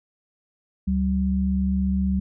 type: tone pair together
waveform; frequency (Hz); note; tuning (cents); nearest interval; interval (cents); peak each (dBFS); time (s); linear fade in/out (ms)
sine; 71.66 / 191.3; D2 / G3; -42 / -42; octave + perfect fourth; 1700; -24 / -21; 0.87-2.2; 10
effects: none